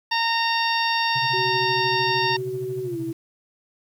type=harmonic tone; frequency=920 Hz; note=A#5; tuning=23 cents flat; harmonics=1 / 2 / 3 / 4 / 5 / 6; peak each=-23 / -26 / -28 / -29 / -30 / -31 dBFS; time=0.11-2.37 s; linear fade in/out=10 ms
type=tone with tremolo; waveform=triangle; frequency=130.81 Hz; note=C3; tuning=in tune; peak=-27 dBFS; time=1.15-3.13 s; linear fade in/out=10 ms; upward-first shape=sine; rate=13 Hz; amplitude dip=95%
type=tone with pitch glide; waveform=sine; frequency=376.1 to 329.3 Hz; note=F#4 to E4; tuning=+28 to -2 cents; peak=-26 dBFS; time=1.33-3.13 s; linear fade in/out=10 ms; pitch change=-230 cents; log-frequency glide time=2.83-2.99 s
effects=8-bit